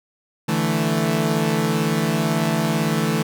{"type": "chord", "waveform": "sawtooth", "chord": "D suspended second", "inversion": "none", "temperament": "equal", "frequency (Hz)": [146.83, 164.81, 220], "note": ["D3", "E3", "A3"], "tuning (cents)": [0, 0, 0], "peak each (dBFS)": [-21, -18, -18], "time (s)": [0.48, 3.23], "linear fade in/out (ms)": 10, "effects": []}